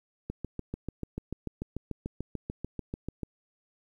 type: click train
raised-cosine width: 3 ms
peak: -21 dBFS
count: 21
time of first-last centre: 0.3-3.233 s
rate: 6.82 Hz
effects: 10-bit